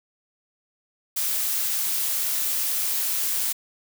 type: noise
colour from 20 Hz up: blue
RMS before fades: -25 dBFS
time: 1.16-3.53 s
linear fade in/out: 10 ms
effects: none